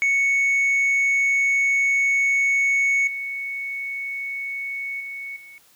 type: tone with level steps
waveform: sine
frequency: 2217 Hz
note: C#7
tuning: in tune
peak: -14 / -26 / -30 / -41 dBFS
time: 0.02-5.58 s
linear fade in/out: 0 ms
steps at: 3.07 / 5 / 5.36 s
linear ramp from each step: 5 ms
effects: tanh soft clip ceiling -16 dBFS + white hiss -56 dBFS RMS until 5.75 s